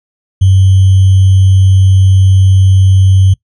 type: tone with sample-and-hold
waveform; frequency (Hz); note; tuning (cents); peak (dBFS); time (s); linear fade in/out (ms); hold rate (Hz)
sine; 95.2; F#2; +50; -3; 0.41-3.34; 10; 3150
effects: noise-tail reverb RT60 0.1 s tail -21 dB re dry + resampled to 24000 Hz